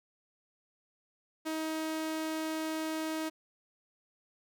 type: tone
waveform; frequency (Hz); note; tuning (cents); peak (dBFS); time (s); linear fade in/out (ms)
sawtooth; 316.4; D#4; +29; -29; 1.45-3.3; 20
effects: none